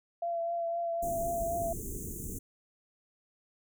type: tone with vibrato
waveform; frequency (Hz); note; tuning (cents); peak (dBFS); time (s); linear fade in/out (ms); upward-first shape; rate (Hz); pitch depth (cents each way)
sine; 679; F5; -49; -30; 0.22-1.73; 5; triangle; 3.9; 23
type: band-stop noise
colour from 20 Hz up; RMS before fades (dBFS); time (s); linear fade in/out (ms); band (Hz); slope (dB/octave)
pink; -39; 1.02-2.39; 10; 450 to 6300; 96
effects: none